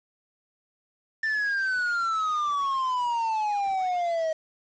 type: exponential sweep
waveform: triangle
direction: down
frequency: 1789 to 630 Hz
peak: -22 dBFS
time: 1.23-4.33 s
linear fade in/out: 5 ms
effects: resampled to 16000 Hz + 8-bit